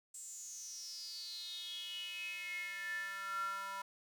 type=tone with high-pass filter sweep; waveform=square; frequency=196 Hz; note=G3; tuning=in tune; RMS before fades=-44 dBFS; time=0.14-3.82 s; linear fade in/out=5 ms; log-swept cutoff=7900 to 1100 Hz; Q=9.9; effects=none